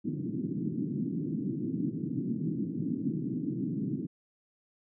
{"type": "band-pass noise", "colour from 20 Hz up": "white", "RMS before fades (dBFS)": -33, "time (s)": [0.04, 4.07], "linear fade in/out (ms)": 20, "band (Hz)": [130, 320], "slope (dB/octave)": 48, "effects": []}